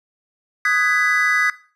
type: chord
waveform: triangle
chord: G# minor seventh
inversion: second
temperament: just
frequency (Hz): 1245.9 / 1495.1 / 1661.2 / 1993.5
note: D#6 / F#6 / G#6 / B6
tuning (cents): +2 / +18 / 0 / +16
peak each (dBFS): -21 / -22 / -18 / -17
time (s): 0.65-1.5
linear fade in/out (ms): 2
effects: noise-tail reverb RT60 0.4 s tail -18 dB re dry + resampled to 32000 Hz